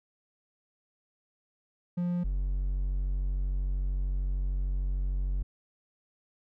triangle tone pair in turn, 176 / 46.62 Hz, F3 / F#1, +14 / +14 cents, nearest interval octave + major seventh, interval 2300 cents, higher first, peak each -25 dBFS, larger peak neither, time 1.97-2.24 / 2.24-5.43 s, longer second, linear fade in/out 10 ms, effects none

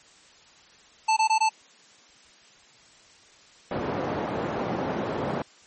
square tone bursts, 880 Hz, A5, in tune, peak -19 dBFS, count 4, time 1.08-1.492 s, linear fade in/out 10 ms, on 88 ms, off 20 ms
white band-pass noise, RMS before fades -29 dBFS, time 3.71-5.42 s, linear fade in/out 2 ms, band 120 to 680 Hz, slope 12 dB/octave
effects white hiss -54 dBFS RMS until 5.66 s + MP3 32 kbps

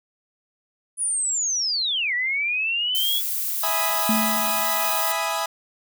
sine linear two-way sweep, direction down then up, 9956 to 1915 to 3424 Hz, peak -21 dBFS, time 0.97-3.22 s, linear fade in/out 50 ms, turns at 2.14 s
violet noise, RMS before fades -26 dBFS, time 2.95-5.12 s, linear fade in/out 0 ms
sawtooth chord, E major seventh, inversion none, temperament equal, 659.3 / 830.6 / 987.8 / 1244.5 Hz, E5 / G#5 / B5 / D#6, 0 / 0 / 0 / 0 cents, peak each -25 dBFS, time 3.63-5.46 s, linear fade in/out 5 ms
sine tone with exponential decay, 220 Hz, A3, in tune, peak -18 dBFS, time 4.09-5.01 s, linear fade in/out 2 ms, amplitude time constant 200 ms
effects none

